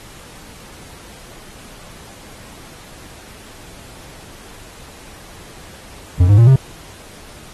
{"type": "tone with pitch steps", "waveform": "triangle", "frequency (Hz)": [89.4, 102.1, 116.61, 133.18], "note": ["F2", "G#2", "A#2", "C3"], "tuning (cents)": [41, -29, 1, 31], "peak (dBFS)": -3, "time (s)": [6.2, 6.56], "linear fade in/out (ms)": 5, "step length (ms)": 90, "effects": ["pink hiss -40 dBFS RMS until 7.53 s", "AAC 32 kbps"]}